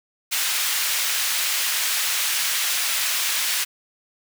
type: high-pass noise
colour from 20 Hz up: pink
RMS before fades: -23 dBFS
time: 0.31-3.65 s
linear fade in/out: 20 ms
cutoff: 2000 Hz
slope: 12 dB/octave
effects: none